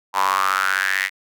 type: tone with high-pass filter sweep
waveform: square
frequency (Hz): 47.81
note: G1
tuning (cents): -43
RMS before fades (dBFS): -20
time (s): 0.13-1.1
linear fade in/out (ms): 50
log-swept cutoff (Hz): 940 to 2000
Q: 6.7
effects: none